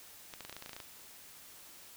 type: clicks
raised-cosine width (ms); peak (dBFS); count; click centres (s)
0.2; -27; 12; 0.338 / 0.407 / 0.45 / 0.496 / 0.527 / 0.566 / 0.624 / 0.661 / 0.694 / 0.732 / 0.765 / 0.802
effects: white hiss -54 dBFS RMS until 1.96 s